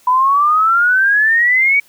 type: exponential sweep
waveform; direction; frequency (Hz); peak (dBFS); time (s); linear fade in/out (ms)
sine; up; 987.8 to 2279; -9; 0.07-1.8; 5
effects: white hiss -50 dBFS RMS until 1.88 s